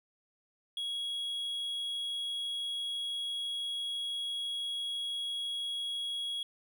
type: tone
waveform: triangle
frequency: 3322 Hz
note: G#7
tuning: in tune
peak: -32 dBFS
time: 0.77-6.43 s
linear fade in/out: 2 ms
effects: none